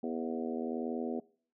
harmonic tone with a mistuned harmonic, 81.2 Hz, E2, 26 cents flat, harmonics 3 / 4 / 5 / 6 / 7 / 8 / 9, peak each -36 / -41 / -40 / -43 / -46 / -47 / -47 dBFS, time 0.03-1.2 s, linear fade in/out 5 ms, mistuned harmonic 8, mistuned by +19 cents, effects noise-tail reverb RT60 0.5 s tail -23 dB re dry

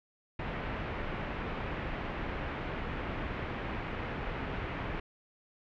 pink low-pass noise, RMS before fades -37 dBFS, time 0.39-5 s, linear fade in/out 5 ms, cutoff 2600 Hz, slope 24 dB/octave, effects none

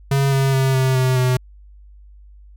square tone with pitch steps, 137.8 / 135.59 / 133.41 / 131.27 / 129.17 / 127.1 Hz, C#3 / C#3 / C3 / C3 / C3 / C3, -10 / -38 / +34 / +6 / -22 / -50 cents, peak -15 dBFS, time 0.11-1.37 s, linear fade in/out 5 ms, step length 210 ms, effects added 50 Hz sine -41 dBFS peak until 2.56 s

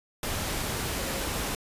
sine tone in noise, 540 Hz, C#5, 45 cents flat, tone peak -40 dBFS, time 0.99-1.27 s, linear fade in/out 2 ms, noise pink, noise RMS -31 dBFS, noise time 0.23-1.55 s, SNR -12 dB, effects resampled to 32000 Hz

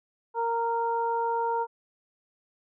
harmonic tone, 463.5 Hz, A#4, 10 cents flat, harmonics 1 / 2 / 3, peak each -30 / -26 / -40 dBFS, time 0.34-1.67 s, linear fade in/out 50 ms, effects none

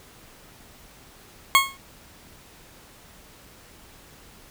20% pulse tone with exponential decay, 1090 Hz, C#6, 29 cents flat, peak -5 dBFS, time 1.55-1.77 s, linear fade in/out 0 ms, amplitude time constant 47 ms, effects pink hiss -50 dBFS RMS until 4.5 s

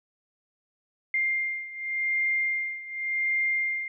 sine beating tone pair, 2107 / 2107.88 Hz, C7 / C7, +12 / +12 cents, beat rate 0.88 Hz, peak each -27 / -30 dBFS, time 1.14-3.88 s, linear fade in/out 2 ms, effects none

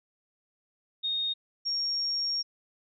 sine tone pair in turn, 3708 / 5556 Hz, A#7 / F8, -10 / -10 cents, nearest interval perfect fifth, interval 700 cents, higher second, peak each -27 dBFS, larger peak neither, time 1.03-1.34 / 1.65-2.43 s, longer second, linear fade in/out 20 ms, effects none

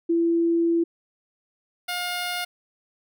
sine / 10% pulse tone pair in turn, 336 / 712 Hz, E4 / F5, +33 / +33 cents, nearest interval octave + minor second, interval 1300 cents, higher second, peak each -18 dBFS, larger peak neither, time 0.09-0.84 / 1.88-2.45 s, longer first, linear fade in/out 10 ms, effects none

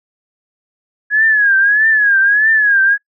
sine tone with vibrato, 1672 Hz, G#6, 11 cents sharp, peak -8 dBFS, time 1.1-2.98 s, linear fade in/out 50 ms, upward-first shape triangle, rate 1.6 Hz, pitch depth 130 cents each way, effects noise-tail reverb RT60 0.1 s tail -23 dB re dry

